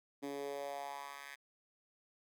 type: tone with high-pass filter sweep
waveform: 10% pulse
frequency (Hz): 140.9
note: C#3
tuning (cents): +29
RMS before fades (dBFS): -44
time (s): 0.22-1.36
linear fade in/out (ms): 20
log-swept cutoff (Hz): 290 to 1700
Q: 3.3
effects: none